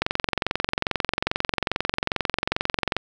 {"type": "click train", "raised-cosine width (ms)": 0.3, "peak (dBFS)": -5, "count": 67, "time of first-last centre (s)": [0.02, 2.966], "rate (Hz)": 22.4, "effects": []}